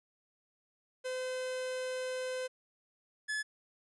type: tone pair in turn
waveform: 45% pulse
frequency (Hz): 512 / 1714.7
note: C5 / A6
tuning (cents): -38 / -45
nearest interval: octave + major sixth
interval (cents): 2093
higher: second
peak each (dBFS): -35 / -33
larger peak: second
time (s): 1.04-2.48 / 3.28-3.43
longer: first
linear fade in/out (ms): 20
effects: resampled to 24000 Hz